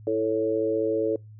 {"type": "chord", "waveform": "sine", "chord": "A major", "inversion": "second", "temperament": "equal", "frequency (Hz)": [329.6, 440, 554.4], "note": ["E4", "A4", "C#5"], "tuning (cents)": [0, 0, 0], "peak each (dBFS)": [-28, -24, -28], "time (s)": [0.07, 1.16], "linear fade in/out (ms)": 2, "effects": ["noise-tail reverb RT60 0.2 s tail -25 dB re dry", "added 107 Hz sine -43 dBFS peak until 1.39 s"]}